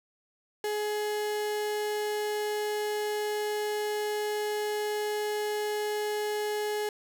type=tone; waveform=35% pulse; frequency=420.6 Hz; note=G#4; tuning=22 cents sharp; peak=-27 dBFS; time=0.64-6.89 s; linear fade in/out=2 ms; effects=none